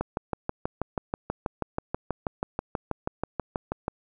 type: click train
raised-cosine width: 1 ms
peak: -13 dBFS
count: 25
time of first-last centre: 0.01-3.881 s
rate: 6.2 Hz
effects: none